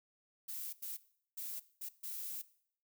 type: noise bursts at uneven times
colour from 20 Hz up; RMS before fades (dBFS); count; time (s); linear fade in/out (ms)
violet; -43; 5; 0.48-0.73 / 0.82-0.97 / 1.37-1.6 / 1.81-1.89 / 2.03-2.42; 10
effects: noise-tail reverb RT60 0.6 s tail -18 dB re dry